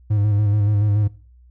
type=tone with vibrato; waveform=triangle; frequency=103.83 Hz; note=G#2; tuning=in tune; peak=-13 dBFS; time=0.1-1.08 s; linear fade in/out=10 ms; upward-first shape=square; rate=7 Hz; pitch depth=35 cents each way; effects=noise-tail reverb RT60 0.4 s tail -21 dB re dry + added 61 Hz sine -46 dBFS peak until 1.5 s